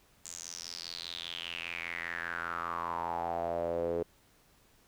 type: tone with band-pass filter sweep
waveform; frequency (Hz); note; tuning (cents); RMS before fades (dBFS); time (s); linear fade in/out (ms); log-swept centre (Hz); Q
sawtooth; 85; F2; -46; -37; 0.25-4.03; 5; 7300 to 440; 6.3
effects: pink hiss -65 dBFS RMS until 4.87 s